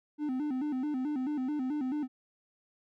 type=tone with vibrato; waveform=triangle; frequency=277.2 Hz; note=C#4; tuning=in tune; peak=-28 dBFS; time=0.18-2.08 s; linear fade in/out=50 ms; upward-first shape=square; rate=4.6 Hz; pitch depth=130 cents each way; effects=none